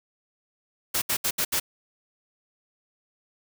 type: noise bursts at uneven times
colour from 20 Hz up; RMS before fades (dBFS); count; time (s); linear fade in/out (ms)
white; -25; 5; 0.94-1.02 / 1.09-1.17 / 1.24-1.31 / 1.38-1.45 / 1.52-1.6; 10
effects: none

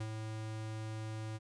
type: tone with ADSR envelope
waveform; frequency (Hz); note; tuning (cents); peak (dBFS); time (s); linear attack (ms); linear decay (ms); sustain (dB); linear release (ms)
square; 109.5; A2; -8; -37; 0-1.39; 8; 59; -3; 31
effects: resampled to 22050 Hz

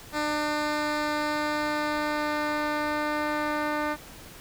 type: tone with low-pass filter sweep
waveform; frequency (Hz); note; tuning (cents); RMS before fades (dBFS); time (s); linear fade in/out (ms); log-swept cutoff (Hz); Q
10% pulse; 299.9; D4; +36; -28; 0.12-3.97; 50; 6600 to 2500; 0.75
effects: pink hiss -46 dBFS RMS until 4.4 s

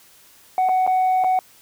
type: tone with dropouts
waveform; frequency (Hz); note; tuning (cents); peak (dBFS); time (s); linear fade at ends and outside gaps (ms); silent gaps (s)
sine; 745; F#5; +12; -13; 0.58-1.39; 1; 0.688-0.692 / 0.866-0.875 / 1.239-1.244
effects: tanh soft clip ceiling -14 dBFS + white hiss -51 dBFS RMS until 1.61 s

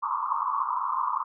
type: band-pass noise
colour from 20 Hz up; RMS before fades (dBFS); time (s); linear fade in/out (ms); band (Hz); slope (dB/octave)
white; -28; 0.02-1.24; 20; 930 to 1200; 96
effects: none

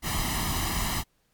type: noise with comb filter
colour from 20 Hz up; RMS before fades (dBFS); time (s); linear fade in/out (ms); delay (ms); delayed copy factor
pink; -28; 0.02-1.04; 50; 1; +0.75
effects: pink hiss -70 dBFS RMS until 1.33 s + MP3 96 kbps

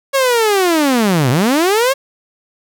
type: linear two-way sweep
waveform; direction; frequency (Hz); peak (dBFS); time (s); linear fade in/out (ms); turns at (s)
sawtooth; down then up; 556 to 116.54 to 556; -7; 0.13-1.94; 20; 1.3
effects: none

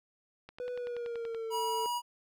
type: click train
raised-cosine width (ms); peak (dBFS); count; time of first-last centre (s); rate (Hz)
0.3; -31; 10; 0.49-1.347; 10.5
type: tone with pitch glide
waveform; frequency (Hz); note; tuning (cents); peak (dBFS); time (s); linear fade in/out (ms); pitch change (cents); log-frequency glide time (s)
triangle; 493.9 to 445.1; B4 to A4; 0 to +20; -33; 0.6-1.86; 0; -180; 0.73-1.53
type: tone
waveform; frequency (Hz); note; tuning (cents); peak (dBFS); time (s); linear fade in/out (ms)
square; 965; B5; -40; -32; 1.5-2.02; 50
effects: none

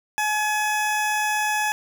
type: tone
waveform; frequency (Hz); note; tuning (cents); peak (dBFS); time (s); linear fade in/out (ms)
20% pulse; 848; G#5; +36; -16; 0.18-1.72; 0
effects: none

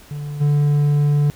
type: tone with level steps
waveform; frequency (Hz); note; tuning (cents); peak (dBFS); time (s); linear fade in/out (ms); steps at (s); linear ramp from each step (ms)
triangle; 146.1; D3; -9; -23 / -11; 0.11-1.3; 0; 0.4; 20
effects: pink hiss -46 dBFS RMS until 1.35 s

